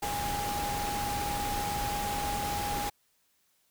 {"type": "tone in noise", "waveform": "sine", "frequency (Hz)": 820, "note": "G#5", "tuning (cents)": -22, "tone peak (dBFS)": -32, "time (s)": [0.02, 2.9], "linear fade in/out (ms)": 10, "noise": "pink", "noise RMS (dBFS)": -35, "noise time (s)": [0.02, 2.9], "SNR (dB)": 0, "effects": ["white hiss -71 dBFS RMS until 3.7 s"]}